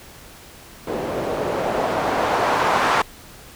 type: noise with low-pass filter sweep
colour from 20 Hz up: blue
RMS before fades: -21 dBFS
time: 0.87-3.02 s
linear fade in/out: 5 ms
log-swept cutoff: 410 to 1100 Hz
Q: 1.4
effects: pink hiss -43 dBFS RMS until 3.55 s